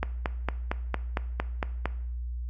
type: click train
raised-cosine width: 0.5 ms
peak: -12 dBFS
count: 9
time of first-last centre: 0.03-1.856 s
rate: 4.38 Hz
effects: noise-tail reverb RT60 0.7 s tail -17 dB re dry + added 60 Hz sine -31 dBFS peak until 2.49 s